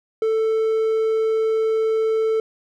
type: tone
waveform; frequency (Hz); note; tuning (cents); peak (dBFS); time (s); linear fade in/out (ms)
triangle; 442.4; A4; +9; -15; 0.22-2.4; 2
effects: none